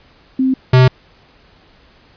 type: tone pair in turn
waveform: sine / square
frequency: 261.6 / 128.18 Hz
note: C4 / C3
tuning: 0 / -35 cents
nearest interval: octave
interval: 1235 cents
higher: first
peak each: -11 / -6 dBFS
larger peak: second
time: 0.39-0.54 / 0.73-0.88 s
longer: neither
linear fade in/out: 5 ms
effects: pink hiss -49 dBFS RMS until 2.16 s + resampled to 11025 Hz